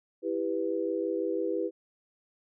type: chord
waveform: sine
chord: E minor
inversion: none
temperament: just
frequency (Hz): 329.6 / 395.6 / 494.4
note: E4 / G4 / B4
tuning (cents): 0 / +16 / +2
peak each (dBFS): -32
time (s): 0.22-1.71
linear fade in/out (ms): 50
effects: none